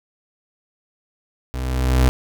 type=tone with level ramp; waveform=35% pulse; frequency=63.7 Hz; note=C2; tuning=46 cents flat; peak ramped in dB=-23 to -9 dBFS; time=1.54-2.09 s; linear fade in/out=0 ms; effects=none

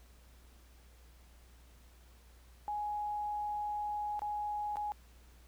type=tone with dropouts; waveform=sine; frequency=834 Hz; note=G#5; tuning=7 cents sharp; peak=-34 dBFS; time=2.68-4.92 s; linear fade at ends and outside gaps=0 ms; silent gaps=4.193-4.219 / 4.758-4.769 s; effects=added 60 Hz sine -57 dBFS peak until 5.47 s + pink hiss -65 dBFS RMS until 5.47 s

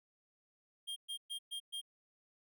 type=tone bursts; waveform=square; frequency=3213 Hz; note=G7; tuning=42 cents sharp; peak=-40 dBFS; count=5; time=0.87-1.815 s; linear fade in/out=20 ms; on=93 ms; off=120 ms; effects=none

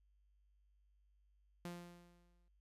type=tone with exponential decay; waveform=sawtooth; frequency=174.3 Hz; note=F3; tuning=3 cents flat; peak=-40 dBFS; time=1.65-2.48 s; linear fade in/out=0 ms; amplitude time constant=180 ms; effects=added 50 Hz sine -70 dBFS peak until 2.6 s + resampled to 32000 Hz

